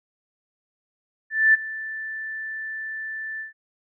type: tone with ADSR envelope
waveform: sine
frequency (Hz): 1763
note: A6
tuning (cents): +3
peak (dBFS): -11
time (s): 1.3-3.53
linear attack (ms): 240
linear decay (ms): 17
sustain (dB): -18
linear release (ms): 130
effects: none